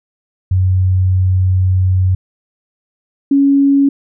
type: tone pair in turn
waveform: sine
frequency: 92.9 / 278.4 Hz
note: F#2 / C#4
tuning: +7 / +8 cents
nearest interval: octave + perfect fifth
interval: 1901 cents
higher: second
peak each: -9 / -7 dBFS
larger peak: second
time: 0.51-2.15 / 3.31-3.89 s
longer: first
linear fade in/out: 5 ms
effects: none

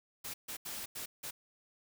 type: noise bursts at uneven times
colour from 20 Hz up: white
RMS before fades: -42 dBFS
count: 5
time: 0.24-0.34 / 0.48-0.57 / 0.65-0.86 / 0.95-1.06 / 1.23-1.31 s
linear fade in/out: 10 ms
effects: none

